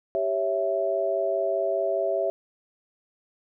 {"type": "chord", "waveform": "sine", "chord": "C# diminished", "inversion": "second", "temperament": "equal", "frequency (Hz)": [392, 554.4, 659.3], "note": ["G4", "C#5", "E5"], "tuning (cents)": [0, 0, 0], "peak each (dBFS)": [-29, -28, -25], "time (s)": [0.15, 2.3], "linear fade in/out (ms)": 0, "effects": []}